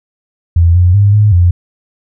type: tone with pitch steps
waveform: sine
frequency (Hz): 84.7 / 89.2 / 101.4 / 105.2 / 88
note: E2 / F2 / G#2 / G#2 / F2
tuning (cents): +48 / +37 / -41 / +23 / +14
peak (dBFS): -4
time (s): 0.56-1.51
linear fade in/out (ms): 5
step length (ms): 190
effects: none